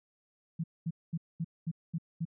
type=tone bursts; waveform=sine; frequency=164.81 Hz; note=E3; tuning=in tune; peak=-30 dBFS; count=7; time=0.59-2.253 s; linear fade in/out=10 ms; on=49 ms; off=220 ms; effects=none